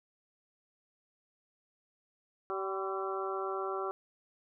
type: harmonic tone with a mistuned harmonic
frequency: 192.3 Hz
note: G3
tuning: 33 cents flat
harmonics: 2 / 3 / 4 / 5 / 6 / 7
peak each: -36 / -43 / -41 / -46 / -40 / -41 dBFS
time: 2.5-3.91 s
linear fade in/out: 0 ms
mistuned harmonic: 5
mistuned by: +84 cents
effects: none